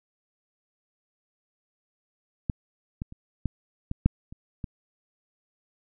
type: clicks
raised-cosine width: 5 ms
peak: -13 / -19 / -30 / -14 / -17 / -6 / -29 / -20 dBFS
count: 8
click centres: 2.498 / 3.019 / 3.124 / 3.457 / 3.914 / 4.06 / 4.325 / 4.642 s
effects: none